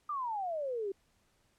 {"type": "exponential sweep", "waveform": "sine", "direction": "down", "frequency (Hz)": [1228, 378.5], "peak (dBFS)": -33, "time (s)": [0.09, 0.92], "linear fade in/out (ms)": 5, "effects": ["pink hiss -72 dBFS RMS until 1.58 s", "low-pass 11000 Hz 12 dB/octave"]}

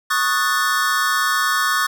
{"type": "chord", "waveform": "square", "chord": "D# half-diminished seventh", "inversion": "third", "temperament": "equal", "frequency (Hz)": [1108.7, 1244.5, 1480, 1760], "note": ["C#6", "D#6", "F#6", "A6"], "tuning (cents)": [0, 0, 0, 0], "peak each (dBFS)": -23, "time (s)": [0.1, 1.87], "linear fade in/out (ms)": 10, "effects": []}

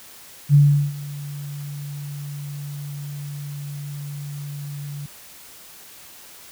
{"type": "tone with ADSR envelope", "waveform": "sine", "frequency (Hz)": 144.2, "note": "D3", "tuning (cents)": -31, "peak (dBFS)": -8, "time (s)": [0.49, 5.06], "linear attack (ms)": 53, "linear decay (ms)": 380, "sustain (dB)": -21, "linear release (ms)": 3, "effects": ["white hiss -44 dBFS RMS until 6.51 s"]}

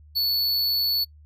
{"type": "tone", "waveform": "square", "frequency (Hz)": 4436, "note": "C#8", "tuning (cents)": 0, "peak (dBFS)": -21, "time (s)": [0.15, 1.05], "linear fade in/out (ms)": 20, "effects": ["noise-tail reverb RT60 0.1 s tail -26 dB re dry", "added 75 Hz sine -47 dBFS peak until 1.25 s"]}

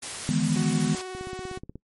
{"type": "noise", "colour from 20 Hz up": "white", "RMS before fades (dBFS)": -34, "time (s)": [0.02, 1.02], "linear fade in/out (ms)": 10}
{"type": "chord", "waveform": "sine", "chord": "E major seventh", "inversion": "third", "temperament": "equal with one note detuned", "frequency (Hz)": [151.92, 164.81, 207.7, 246.9], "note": ["D#3", "E3", "G#3", "B3"], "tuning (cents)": [-41, 0, 0, 0], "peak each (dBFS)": -27, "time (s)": [0.29, 0.95], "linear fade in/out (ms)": 0}
{"type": "tone with vibrato", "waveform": "sawtooth", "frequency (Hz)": 371.2, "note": "F#4", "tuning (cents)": 6, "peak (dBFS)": -30, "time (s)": [0.55, 1.59], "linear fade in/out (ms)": 20, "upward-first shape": "square", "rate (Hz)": 20, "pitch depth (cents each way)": 14}
{"type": "click train", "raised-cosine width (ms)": 3, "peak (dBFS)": -25, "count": 11, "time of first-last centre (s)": [1.15, 1.756], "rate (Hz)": 16.5}
{"effects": ["noise-tail reverb RT60 0.1 s tail -23 dB re dry", "MP3 48 kbps"]}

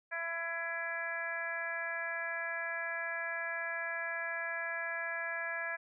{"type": "harmonic tone", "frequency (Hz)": 334.5, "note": "E4", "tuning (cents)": 25, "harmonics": [2, 3, 4, 5, 6, 7], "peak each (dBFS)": [-43, -47, -47, -37, -44, -45], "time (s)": [0.11, 5.77], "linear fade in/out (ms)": 20, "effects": []}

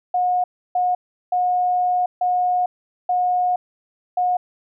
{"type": "tone bursts at uneven times", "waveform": "sine", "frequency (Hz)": 723, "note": "F#5", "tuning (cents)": -40, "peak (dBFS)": -16, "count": 6, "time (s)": [[0.14, 0.44], [0.75, 0.95], [1.32, 2.06], [2.21, 2.66], [3.09, 3.56], [4.17, 4.37]], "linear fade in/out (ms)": 5, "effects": []}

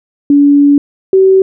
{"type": "tone pair in turn", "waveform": "sine", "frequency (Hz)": [285.8, 381.6], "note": ["D4", "G4"], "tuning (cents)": [-47, -47], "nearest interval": "perfect fourth", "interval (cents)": 500, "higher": "second", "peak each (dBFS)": -3, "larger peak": "neither", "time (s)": [[0.3, 0.78], [1.13, 1.42]], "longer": "first", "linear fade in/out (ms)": 2, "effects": []}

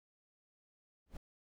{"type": "noise with exponential growth", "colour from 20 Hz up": "brown", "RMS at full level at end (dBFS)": -41, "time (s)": [1.06, 1.17], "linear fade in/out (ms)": 5, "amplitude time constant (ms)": 23, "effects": []}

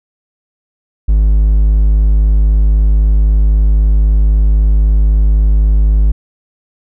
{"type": "tone", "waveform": "triangle", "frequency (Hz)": 51.91, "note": "G#1", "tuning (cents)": 0, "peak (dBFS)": -4, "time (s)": [1.08, 6.12], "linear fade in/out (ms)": 10, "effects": []}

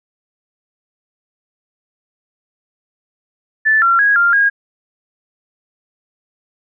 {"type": "tone with pitch steps", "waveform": "sine", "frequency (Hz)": [1753, 1369, 1652, 1395, 1633], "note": ["A6", "F6", "G#6", "F6", "G#6"], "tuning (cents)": [-7, -35, -10, -2, -30], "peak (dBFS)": -9, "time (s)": [3.65, 4.5], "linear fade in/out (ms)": 20, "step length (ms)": 170, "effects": []}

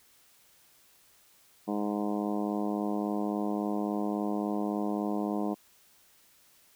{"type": "harmonic tone", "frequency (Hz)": 103.6, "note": "G#2", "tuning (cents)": -4, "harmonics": [2, 3, 4, 5, 6, 7, 8, 9, 10], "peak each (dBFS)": [-32, -33, -38, -41, -41, -39, -46, -44, -46], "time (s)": [1.67, 5.55], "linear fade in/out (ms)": 20, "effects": ["white hiss -62 dBFS RMS until 6.75 s"]}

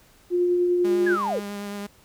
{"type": "tone with tremolo", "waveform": "sine", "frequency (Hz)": 354.4, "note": "F4", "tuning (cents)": 25, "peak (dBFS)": -17, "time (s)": [0.3, 1.18], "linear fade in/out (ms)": 50, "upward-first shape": "triangle", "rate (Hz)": 10, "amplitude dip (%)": 25}
{"type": "tone with vibrato", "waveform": "sawtooth", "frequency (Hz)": 203.1, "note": "G#3", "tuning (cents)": -38, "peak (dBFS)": -27, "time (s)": [0.84, 1.87], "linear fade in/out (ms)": 10, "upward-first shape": "sine", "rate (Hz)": 9.1, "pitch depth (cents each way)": 14}
{"type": "linear sweep", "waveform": "sine", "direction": "down", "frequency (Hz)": [1731, 365], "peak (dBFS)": -23, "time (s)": [1.06, 1.4], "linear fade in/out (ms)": 10}
{"effects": ["pink hiss -56 dBFS RMS until 2.04 s"]}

